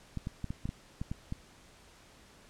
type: clicks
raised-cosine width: 5 ms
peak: -23 dBFS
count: 9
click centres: 0.173 / 0.271 / 0.443 / 0.505 / 0.655 / 0.691 / 1.015 / 1.115 / 1.324 s
effects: pink hiss -58 dBFS RMS until 2.49 s + low-pass 9000 Hz 12 dB/octave

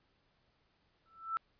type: tone with exponential growth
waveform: sine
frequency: 1327 Hz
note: E6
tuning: 11 cents sharp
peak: -29 dBFS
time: 1.06-1.37 s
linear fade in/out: 0 ms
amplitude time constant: 66 ms
effects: pink hiss -74 dBFS RMS until 1.59 s + resampled to 11025 Hz

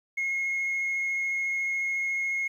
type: tone with vibrato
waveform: sine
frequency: 2160 Hz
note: C#7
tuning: 45 cents flat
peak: -24 dBFS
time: 0.17-2.48 s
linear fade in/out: 10 ms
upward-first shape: triangle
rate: 14 Hz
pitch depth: 9 cents each way
effects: tanh soft clip ceiling -24 dBFS + 10-bit

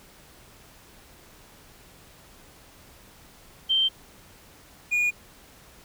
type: tone pair in turn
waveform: sine / triangle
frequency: 3133 / 2441 Hz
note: G7 / D#7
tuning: -2 / -34 cents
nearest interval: major third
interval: 432 cents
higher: first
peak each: -19 dBFS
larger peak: neither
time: 3.69-3.89 / 4.91-5.11 s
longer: neither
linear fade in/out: 20 ms
effects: pink hiss -52 dBFS RMS until 5.84 s

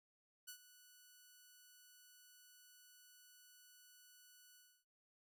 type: tone with ADSR envelope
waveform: 5% pulse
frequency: 1480 Hz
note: F#6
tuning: in tune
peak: -37 dBFS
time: 0.47-4.85 s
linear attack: 17 ms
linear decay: 86 ms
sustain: -15 dB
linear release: 290 ms
effects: none

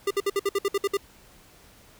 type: tone bursts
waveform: square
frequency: 398.9 Hz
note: G4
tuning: 30 cents sharp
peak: -22 dBFS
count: 10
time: 0.07-0.971 s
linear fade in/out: 5 ms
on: 37 ms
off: 59 ms
effects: pink hiss -54 dBFS RMS until 1.99 s

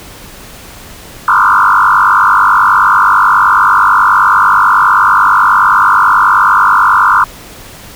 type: tone with frequency modulation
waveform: sine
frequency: 1210 Hz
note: D#6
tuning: 49 cents flat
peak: -4 dBFS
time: 1.28-7.24 s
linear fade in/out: 2 ms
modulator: 49.3 Hz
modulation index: 5
effects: pink hiss -32 dBFS RMS until 7.95 s

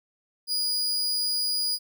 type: tone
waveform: 40% pulse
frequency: 4901 Hz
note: D#8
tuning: 27 cents flat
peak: -23 dBFS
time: 0.47-1.79 s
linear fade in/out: 50 ms
effects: none

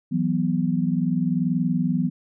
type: chord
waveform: sine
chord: E suspended second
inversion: none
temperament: just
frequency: 164.81 / 185.42 / 247.2 Hz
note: E3 / F#3 / B3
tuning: 0 / +4 / +2 cents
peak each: -24 dBFS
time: 0.11-2.1 s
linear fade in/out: 20 ms
effects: none

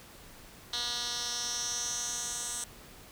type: tone with band-pass filter sweep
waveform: 10% pulse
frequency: 240.7 Hz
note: B3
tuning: 44 cents flat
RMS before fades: -35 dBFS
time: 0.73-2.64 s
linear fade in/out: 2 ms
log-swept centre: 4300 to 7800 Hz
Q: 4.1
effects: pink hiss -52 dBFS RMS until 3.11 s

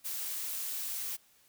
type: noise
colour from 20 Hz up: blue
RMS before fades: -37 dBFS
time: 0.04-1.17 s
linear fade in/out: 20 ms
effects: white hiss -65 dBFS RMS until 1.48 s

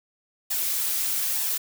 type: noise with flanger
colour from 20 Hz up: blue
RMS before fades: -26 dBFS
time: 0.5-1.58 s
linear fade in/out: 10 ms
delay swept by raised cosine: 1.1 to 6.5 ms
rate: 1.1 Hz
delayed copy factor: +0.55
effects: none

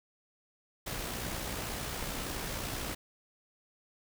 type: noise with amplitude modulation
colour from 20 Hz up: pink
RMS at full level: -36 dBFS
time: 0.86-2.95 s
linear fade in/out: 10 ms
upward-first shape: sine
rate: 62 Hz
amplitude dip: 35%
effects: none

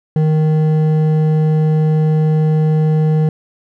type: tone with hard clipping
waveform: sine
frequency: 155.56 Hz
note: D#3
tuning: in tune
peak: -12 dBFS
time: 0.16-3.29 s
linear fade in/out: 2 ms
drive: 8 dB
effects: none

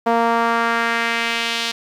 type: tone with band-pass filter sweep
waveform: sawtooth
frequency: 231.7 Hz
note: A#3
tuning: 10 cents flat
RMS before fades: -19 dBFS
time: 0.06-1.72 s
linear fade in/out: 10 ms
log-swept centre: 760 to 3800 Hz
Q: 1.6
effects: 8-bit

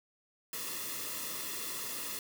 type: noise with comb filter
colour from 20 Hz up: white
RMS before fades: -39 dBFS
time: 0.53-2.19 s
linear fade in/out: 2 ms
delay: 1.3 ms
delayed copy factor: -0.75
effects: none

